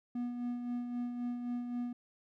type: tone with tremolo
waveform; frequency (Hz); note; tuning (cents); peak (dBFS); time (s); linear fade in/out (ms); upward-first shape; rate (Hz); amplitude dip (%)
triangle; 242.8; B3; -29; -31; 0.15-1.93; 5; sine; 3.8; 45
effects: none